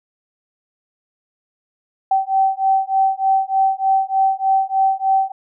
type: beating tone pair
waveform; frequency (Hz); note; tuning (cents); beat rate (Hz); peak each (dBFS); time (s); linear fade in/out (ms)
sine; 770 / 773.3; G5 / G5; -31 / -24; 3.3; -17; 2.11-5.32; 5
effects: none